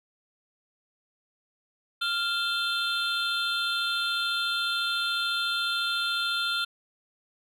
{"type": "tone cluster", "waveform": "triangle", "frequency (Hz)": [1392, 2648, 3156, 3549, 4142], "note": ["F6", "E7", "G7", "A7", "C8"], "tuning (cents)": [-6, 7, 11, 14, -18], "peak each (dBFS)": [-27, -36, -34, -29, -35], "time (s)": [2.01, 6.65], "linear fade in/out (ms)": 10, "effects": []}